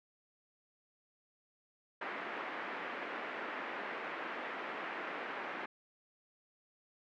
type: band-pass noise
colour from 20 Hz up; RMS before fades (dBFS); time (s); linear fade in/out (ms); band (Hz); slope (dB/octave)
white; -42; 2.01-5.66; 5; 240 to 2100; 24
effects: none